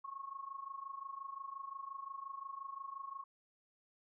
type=tone with amplitude modulation; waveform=sine; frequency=1093 Hz; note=C#6; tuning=25 cents flat; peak=-40 dBFS; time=0.04-3.24 s; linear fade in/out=10 ms; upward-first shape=sine; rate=25.7 Hz; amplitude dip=80%; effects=none